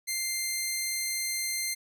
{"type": "tone", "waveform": "10% pulse", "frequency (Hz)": 2093, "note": "C7", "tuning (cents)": 0, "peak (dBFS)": -20, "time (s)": [0.07, 1.75], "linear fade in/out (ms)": 20, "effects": []}